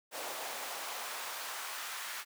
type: noise with high-pass filter sweep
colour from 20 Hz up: pink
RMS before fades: -41 dBFS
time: 0.11-2.25 s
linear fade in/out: 50 ms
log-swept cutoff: 570 to 1300 Hz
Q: 1.3
effects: none